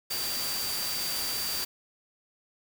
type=tone in noise; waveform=sine; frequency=4663 Hz; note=D8; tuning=13 cents flat; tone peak=-33 dBFS; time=0.1-1.65 s; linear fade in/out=10 ms; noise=white; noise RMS=-33 dBFS; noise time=0.1-1.65 s; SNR=-3 dB; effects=none